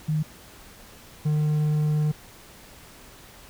sine / triangle tone pair in turn, 154.3 / 151.47 Hz, D#3 / D#3, -14 / -46 cents, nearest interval unison, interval 32 cents, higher first, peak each -21 / -18 dBFS, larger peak second, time 0.08-0.23 / 1.25-2.12 s, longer second, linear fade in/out 10 ms, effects pink hiss -48 dBFS RMS until 3.49 s

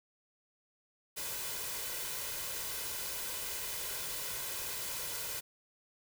white noise with comb filter, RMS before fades -39 dBFS, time 1.16-5.41 s, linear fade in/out 20 ms, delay 2 ms, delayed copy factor +0.55, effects none

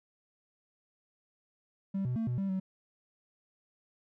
triangle tone with pitch steps, 194.8 / 124.7 / 225.1 / 123 / 195.2 / 189.2 Hz, G3 / B2 / A3 / B2 / G3 / F#3, -11 / +17 / +40 / -7 / -7 / +39 cents, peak -27 dBFS, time 1.94-2.6 s, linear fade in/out 10 ms, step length 110 ms, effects tanh soft clip ceiling -24 dBFS

